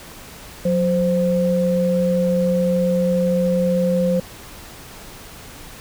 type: tone pair together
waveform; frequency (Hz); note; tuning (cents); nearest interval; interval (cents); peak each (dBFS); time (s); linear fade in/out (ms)
sine; 181.3 / 520.6; F#3 / C5; -35 / -9; octave + tritone; 1826; -18; 0.65-4.2; 5
effects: pink hiss -39 dBFS RMS until 5.8 s